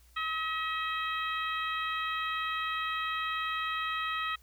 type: harmonic tone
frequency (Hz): 639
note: D#5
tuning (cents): +46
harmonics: 2 / 3 / 4 / 5 / 6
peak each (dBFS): -33 / -37 / -39 / -41 / -43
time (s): 0.16-4.36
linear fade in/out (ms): 10
effects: added 60 Hz sine -58 dBFS peak until 4.42 s + white hiss -65 dBFS RMS until 4.42 s